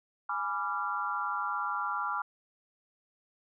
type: chord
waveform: sine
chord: G# diminished seventh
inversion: none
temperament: equal with one note detuned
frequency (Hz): 830.6 / 987.8 / 1174.7 / 1379.3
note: G#5 / B5 / D6 / F6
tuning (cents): 0 / 0 / 0 / -22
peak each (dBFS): -38 / -37 / -35 / -34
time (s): 0.29-2.22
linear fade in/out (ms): 5
effects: none